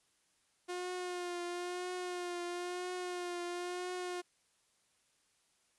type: tone with vibrato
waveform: sawtooth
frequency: 356.2 Hz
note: F4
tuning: 34 cents sharp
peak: -34 dBFS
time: 0.68-4.22 s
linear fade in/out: 20 ms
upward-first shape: triangle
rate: 1 Hz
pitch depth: 36 cents each way
effects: white hiss -74 dBFS RMS until 5.78 s + resampled to 24000 Hz